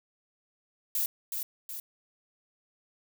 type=noise with echo; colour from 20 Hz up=violet; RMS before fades=-29 dBFS; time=0.95-1.06 s; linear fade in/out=2 ms; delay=370 ms; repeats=2; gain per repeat=-5 dB; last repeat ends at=1.8 s; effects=none